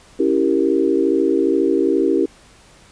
sine chord, C# diminished seventh, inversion none, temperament equal, 277.2 / 329.6 / 392 / 466.2 Hz, C#4 / E4 / G4 / Bb4, 0 / 0 / 0 / 0 cents, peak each -20 / -18 / -18 / -22 dBFS, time 0.19-2.26 s, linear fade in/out 10 ms, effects pink hiss -48 dBFS RMS until 2.91 s + resampled to 22050 Hz

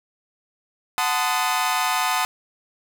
sawtooth chord, F# diminished seventh, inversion none, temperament equal with one note detuned, 740 / 880 / 1025.6 / 1244.5 Hz, F#5 / A5 / C6 / Eb6, 0 / 0 / -35 / 0 cents, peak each -22 dBFS, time 0.98-2.25 s, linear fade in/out 0 ms, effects none

